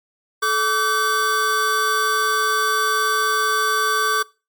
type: tone cluster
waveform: square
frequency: 433.9 / 1155 / 1534 Hz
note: A4 / D6 / G6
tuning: -24 / -29 / -38 cents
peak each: -27 / -20 / -22 dBFS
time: 0.42-4.23 s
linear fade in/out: 10 ms
effects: noise-tail reverb RT60 0.3 s tail -22 dB re dry + MP3 96 kbps